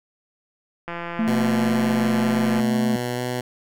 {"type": "click train", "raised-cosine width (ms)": 0.5, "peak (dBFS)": -16, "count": 295, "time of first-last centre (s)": [0.88, 2.599], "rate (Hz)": 171}
{"type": "tone with pitch glide", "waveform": "triangle", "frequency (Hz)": [223, 220.9], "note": ["A3", "A3"], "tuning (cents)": [23, 7], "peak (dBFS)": -17, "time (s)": [1.19, 2.96], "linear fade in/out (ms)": 2, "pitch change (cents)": -16, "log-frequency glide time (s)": [1.78, 1.9]}
{"type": "tone with vibrato", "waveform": "10% pulse", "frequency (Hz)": 123.47, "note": "B2", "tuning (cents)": 0, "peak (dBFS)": -16, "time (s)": [1.27, 3.41], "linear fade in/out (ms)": 5, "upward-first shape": "square", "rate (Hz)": 2.1, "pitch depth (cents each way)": 10}
{"effects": []}